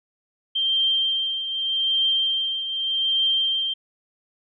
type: tone with tremolo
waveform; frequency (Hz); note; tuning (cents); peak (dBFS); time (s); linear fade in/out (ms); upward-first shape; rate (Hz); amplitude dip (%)
sine; 3157; G7; +12; -17; 0.55-3.74; 10; triangle; 0.83; 65
effects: none